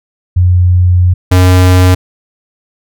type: tone pair in turn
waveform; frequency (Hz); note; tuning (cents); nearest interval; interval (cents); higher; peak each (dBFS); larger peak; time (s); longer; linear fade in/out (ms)
sine / square; 89.7 / 91.43; F2 / F#2; +47 / -20; unison; 33; second; -4; neither; 0.36-1.14 / 1.31-1.95; first; 10
effects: none